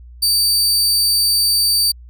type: tone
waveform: sawtooth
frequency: 4620 Hz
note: D8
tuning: 29 cents flat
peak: -10 dBFS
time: 0.22-1.92 s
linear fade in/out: 10 ms
effects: added 60 Hz sine -36 dBFS peak until 2.09 s